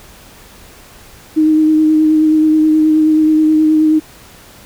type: tone with vibrato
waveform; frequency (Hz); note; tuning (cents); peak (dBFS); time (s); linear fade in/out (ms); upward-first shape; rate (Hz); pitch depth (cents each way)
sine; 311; D#4; -1; -7; 1.36-4; 20; sine; 9.4; 17
effects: pink hiss -40 dBFS RMS until 4.65 s